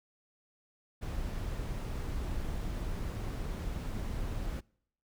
brown noise, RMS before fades -36 dBFS, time 1.01-4.61 s, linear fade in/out 20 ms, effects noise-tail reverb RT60 0.7 s tail -26 dB re dry

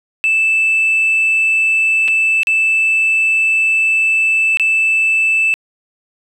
sine tone with dropouts, 2637 Hz, E7, in tune, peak -9 dBFS, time 0.24-5.54 s, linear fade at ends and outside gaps 0 ms, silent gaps 2.079-2.083 / 2.432-2.471 / 4.572-4.597 s, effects tanh soft clip ceiling -8 dBFS + 8-bit

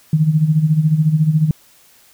sine tone with tremolo, 155.56 Hz, D#3, in tune, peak -8 dBFS, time 0.13-1.51 s, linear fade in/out 2 ms, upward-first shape sine, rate 14 Hz, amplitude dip 70%, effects white hiss -50 dBFS RMS until 2.13 s

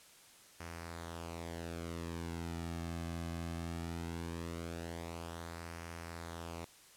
sawtooth tone with flanger, 84 Hz, E2, 33 cents sharp, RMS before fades -43 dBFS, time 0.6-6.65 s, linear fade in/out 5 ms, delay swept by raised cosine 0.26 to 2.16 ms, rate 0.19 Hz, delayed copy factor -0.6, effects white hiss -60 dBFS RMS until 6.96 s + low-pass 11000 Hz 12 dB/octave

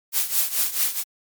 blue noise with tremolo, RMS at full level -19 dBFS, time 0.12-1.04 s, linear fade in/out 50 ms, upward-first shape triangle, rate 4.6 Hz, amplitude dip 85%, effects MP3 96 kbps

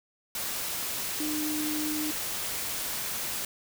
sine tone in noise, 304.4 Hz, D#4, 38 cents flat, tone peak -30 dBFS, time 1.2-2.11 s, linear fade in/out 2 ms, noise white, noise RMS -33 dBFS, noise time 0.35-3.45 s, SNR 0 dB, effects none

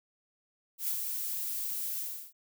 violet noise with ADSR envelope, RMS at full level -31 dBFS, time 0.78-2.33 s, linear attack 100 ms, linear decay 88 ms, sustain -4 dB, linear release 350 ms, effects none

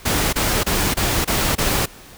pink noise bursts, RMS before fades -19 dBFS, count 6, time 0.05-1.86 s, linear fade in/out 10 ms, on 280 ms, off 26 ms, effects pink hiss -42 dBFS RMS until 2.17 s

